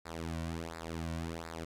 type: tone with flanger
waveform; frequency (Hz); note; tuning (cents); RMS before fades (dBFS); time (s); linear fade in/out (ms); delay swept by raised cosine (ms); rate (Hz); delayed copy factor
sawtooth; 82.41; E2; 0; -40; 0.05-1.65; 10; 0.32 to 2.42; 1.4; -0.85
effects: low-pass 11000 Hz 12 dB/octave + 11-bit